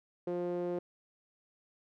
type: tone with band-pass filter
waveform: sawtooth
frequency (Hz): 176.2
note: F3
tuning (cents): +16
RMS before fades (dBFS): -35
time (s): 0.27-0.79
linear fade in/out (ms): 5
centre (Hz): 430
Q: 4.7
effects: none